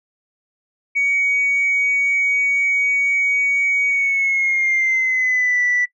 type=tone with pitch glide; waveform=sine; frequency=2249 to 1969.2 Hz; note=C#7 to B6; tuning=+24 to -6 cents; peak=-14 dBFS; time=0.95-5.86 s; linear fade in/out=20 ms; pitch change=-230 cents; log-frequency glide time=3.88-5.62 s; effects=noise-tail reverb RT60 0.1 s tail -19 dB re dry + tanh soft clip ceiling -11 dBFS